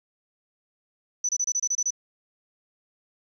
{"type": "tone bursts", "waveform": "sine", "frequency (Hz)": 5980, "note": "F#8", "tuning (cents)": 17, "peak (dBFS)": -22, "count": 9, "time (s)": [1.24, 1.906], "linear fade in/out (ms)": 5, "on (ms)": 50, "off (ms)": 27, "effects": ["10-bit"]}